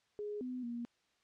sine tone with pitch steps, 416.3 / 252.1 / 237.3 Hz, G#4 / B3 / A#3, +4 / +36 / +31 cents, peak -38 dBFS, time 0.19-0.85 s, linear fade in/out 0 ms, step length 220 ms, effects white hiss -75 dBFS RMS until 1.23 s + low-pass 5000 Hz 12 dB/octave

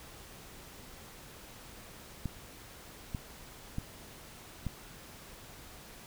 clicks, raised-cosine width 5 ms, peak -22 dBFS, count 4, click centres 2.257 / 3.148 / 3.784 / 4.667 s, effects pink hiss -51 dBFS RMS until 6.06 s

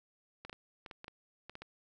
clicks, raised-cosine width 0.3 ms, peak -30 dBFS, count 10, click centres 0.45 / 0.496 / 0.529 / 0.862 / 0.912 / 1.044 / 1.081 / 1.496 / 1.554 / 1.62 s, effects none

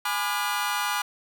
sawtooth chord, G# diminished seventh, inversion none, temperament just, 830.6 / 996.7 / 1196.1 / 1435.3 Hz, G#5 / B5 / D6 / F6, 0 / +16 / +31 / +47 cents, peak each -27 dBFS, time 0.05-1.02 s, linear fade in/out 5 ms, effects none

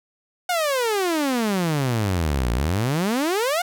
sawtooth exponential two-way sweep, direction down then up, 737 to 56.4 to 737 Hz, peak -16 dBFS, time 0.49-3.62 s, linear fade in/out 5 ms, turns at 2.52 s, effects none

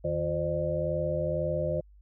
sine tone cluster, 83.3 / 157.3 / 351.2 / 521 / 603 Hz, E2 / D#3 / F4 / C5 / D5, +19 / +19 / +10 / -7 / +46 cents, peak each -37 / -33 / -37 / -31 / -31 dBFS, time 0.04-1.81 s, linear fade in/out 10 ms, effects added 50 Hz sine -52 dBFS peak until 2.01 s

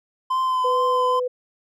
triangle tone with vibrato, 1029 Hz, C6, 29 cents flat, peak -17 dBFS, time 0.3-1.2 s, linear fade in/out 10 ms, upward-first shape triangle, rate 2.3 Hz, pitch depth 23 cents each way
sine tone, 499 Hz, B4, 18 cents sharp, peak -21 dBFS, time 0.64-1.28 s, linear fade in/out 10 ms
effects none

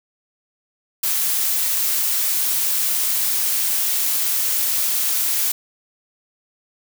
blue noise, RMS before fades -20 dBFS, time 1.03-5.52 s, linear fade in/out 5 ms, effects none

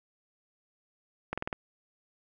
slowing click train, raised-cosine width 0.5 ms, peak -17 dBFS, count 5, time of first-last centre 1.33-1.528 s, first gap 46 ms, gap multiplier 1.05, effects none

